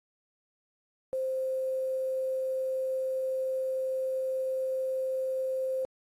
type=tone with quantisation; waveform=sine; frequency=523.3 Hz; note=C5; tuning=in tune; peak=-28 dBFS; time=1.13-5.85 s; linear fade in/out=0 ms; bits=9; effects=AAC 32 kbps